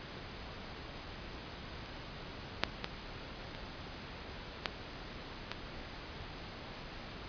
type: clicks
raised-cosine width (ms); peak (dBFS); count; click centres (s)
0.2; -28 / -8 / -16 / -27 / -12 / -18; 6; 1.86 / 2.636 / 2.844 / 3.549 / 4.658 / 5.516
effects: pink hiss -46 dBFS RMS until 7.28 s + resampled to 11025 Hz